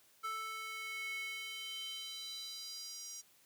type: tone with high-pass filter sweep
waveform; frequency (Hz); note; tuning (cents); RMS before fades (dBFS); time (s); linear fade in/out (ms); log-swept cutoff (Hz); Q
square; 440; A4; 0; -44; 0.23-3.22; 20; 1400 to 6000; 4.7
effects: white hiss -67 dBFS RMS until 3.45 s + high-pass 80 Hz 12 dB/octave